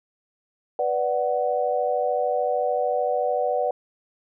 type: chord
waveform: sine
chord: B minor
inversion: none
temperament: equal with one note detuned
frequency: 493.9 / 587.3 / 743.8 Hz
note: B4 / D5 / F#5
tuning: 0 / 0 / +9 cents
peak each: -25 dBFS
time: 0.79-3.71 s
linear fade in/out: 2 ms
effects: none